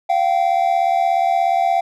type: tone pair together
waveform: triangle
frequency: 694 / 770.9 Hz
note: F5 / G5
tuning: -11 / -29 cents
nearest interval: major second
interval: 182 cents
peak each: -15 dBFS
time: 0.09-1.81 s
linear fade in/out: 10 ms
effects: none